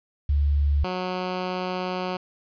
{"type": "tone pair in turn", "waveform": ["sine", "10% pulse"], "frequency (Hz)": [72, 183.06], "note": ["D2", "F#3"], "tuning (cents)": [-34, -18], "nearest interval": "octave + major third", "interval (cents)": 1616, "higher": "second", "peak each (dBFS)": -18, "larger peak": "neither", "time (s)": [[0.29, 0.84], [0.84, 2.17]], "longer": "second", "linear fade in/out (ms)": 5, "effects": ["resampled to 11025 Hz", "9-bit"]}